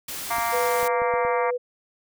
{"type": "noise", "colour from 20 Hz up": "white", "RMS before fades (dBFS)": -33, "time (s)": [0.08, 0.88], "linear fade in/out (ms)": 5}
{"type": "harmonic tone", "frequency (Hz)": 232.7, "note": "A#3", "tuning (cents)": -3, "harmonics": [3, 4, 5, 6, 7, 8, 9, 10], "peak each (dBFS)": [-28, -27, -29, -37, -37, -38, -34, -39], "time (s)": [0.3, 1.51], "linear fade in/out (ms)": 10}
{"type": "clicks", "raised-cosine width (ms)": 3, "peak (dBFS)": -27, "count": 5, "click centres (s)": [0.384, 0.83, 1.019, 1.139, 1.25]}
{"type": "tone", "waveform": "sine", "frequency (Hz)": 492.9, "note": "B4", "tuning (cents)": -3, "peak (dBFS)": -23, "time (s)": [0.52, 1.58], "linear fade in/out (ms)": 20}
{"effects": []}